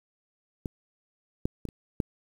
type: clicks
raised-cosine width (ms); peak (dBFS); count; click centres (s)
3; -19 / -13 / -20 / -29 / -13; 5; 0.658 / 1.455 / 1.653 / 1.688 / 2.002
effects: 8-bit